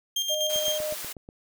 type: tone with tremolo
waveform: 30% pulse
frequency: 3200 Hz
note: G7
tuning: 35 cents sharp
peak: -21 dBFS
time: 0.16-0.78 s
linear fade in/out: 5 ms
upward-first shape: square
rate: 8.1 Hz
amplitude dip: 50%
type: tone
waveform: sine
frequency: 612 Hz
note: D#5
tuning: 29 cents flat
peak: -28 dBFS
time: 0.29-0.95 s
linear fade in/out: 20 ms
type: high-pass noise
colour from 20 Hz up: white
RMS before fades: -36 dBFS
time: 0.49-1.13 s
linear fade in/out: 10 ms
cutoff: 360 Hz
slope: 12 dB/octave
type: click train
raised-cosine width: 2 ms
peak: -29 dBFS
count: 7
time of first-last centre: 0.56-1.289 s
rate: 8.23 Hz
effects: none